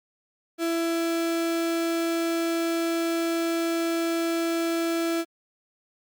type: tone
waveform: 35% pulse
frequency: 333.1 Hz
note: E4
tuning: 18 cents sharp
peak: -22 dBFS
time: 0.58-5.25 s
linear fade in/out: 50 ms
effects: Opus 48 kbps